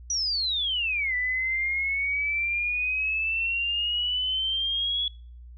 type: exponential two-way sweep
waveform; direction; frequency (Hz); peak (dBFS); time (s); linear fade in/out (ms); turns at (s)
sine; down then up; 5920 to 1975.5 to 3386; -24; 0.1-5.08; 2; 1.15
effects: noise-tail reverb RT60 0.5 s tail -26 dB re dry + added 60 Hz sine -42 dBFS peak until 5.57 s